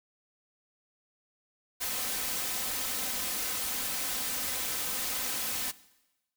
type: noise with comb filter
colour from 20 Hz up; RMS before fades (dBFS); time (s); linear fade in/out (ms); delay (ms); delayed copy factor
white; -33; 1.8-5.72; 20; 3.9; +0.55
effects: noise-tail reverb RT60 1.0 s tail -19 dB re dry